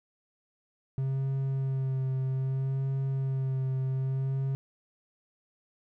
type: tone with vibrato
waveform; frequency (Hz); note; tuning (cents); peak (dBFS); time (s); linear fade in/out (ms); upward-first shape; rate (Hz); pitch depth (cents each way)
triangle; 133.4; C3; +34; -25; 0.98-4.55; 0; sine; 0.63; 23
effects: none